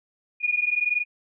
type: tone pair together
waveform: sine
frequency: 2437 / 2458 Hz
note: D#7 / D#7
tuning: -37 / -22 cents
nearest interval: unison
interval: 15 cents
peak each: -24 dBFS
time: 0.4-1.05 s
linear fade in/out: 50 ms
effects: none